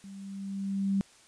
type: tone with level ramp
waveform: sine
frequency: 196 Hz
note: G3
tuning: in tune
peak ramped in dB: -43 to -23 dBFS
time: 0.04-1.01 s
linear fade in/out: 0 ms
effects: white hiss -58 dBFS RMS until 1.27 s + resampled to 22050 Hz